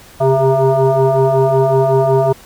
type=tone with frequency modulation; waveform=sine; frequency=130.81 Hz; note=C3; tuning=in tune; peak=-9 dBFS; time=0.2-2.33 s; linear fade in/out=10 ms; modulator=267 Hz; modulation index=2.7; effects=pink hiss -41 dBFS RMS until 2.45 s